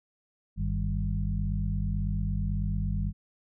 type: harmonic tone with a mistuned harmonic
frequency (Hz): 49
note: G1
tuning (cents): 0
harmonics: 1 / 2 / 3 / 4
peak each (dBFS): -29 / -32 / -34 / -35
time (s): 0.56-3.13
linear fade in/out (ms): 50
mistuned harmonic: 3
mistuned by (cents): +83
effects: none